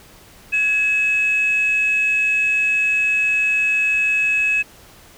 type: tone pair together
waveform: sine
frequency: 1673.7 / 2574 Hz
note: G#6 / E7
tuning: +13 / -42 cents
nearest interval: perfect fifth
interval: 745 cents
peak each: -26 / -14 dBFS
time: 0.52-4.63 s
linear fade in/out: 20 ms
effects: tanh soft clip ceiling -11 dBFS + pink hiss -46 dBFS RMS until 5.17 s